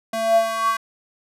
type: tone with high-pass filter sweep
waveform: square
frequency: 224.3 Hz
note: A3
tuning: 34 cents sharp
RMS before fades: -20 dBFS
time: 0.13-0.77 s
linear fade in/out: 5 ms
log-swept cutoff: 470 to 1300 Hz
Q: 8.8
effects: resampled to 32000 Hz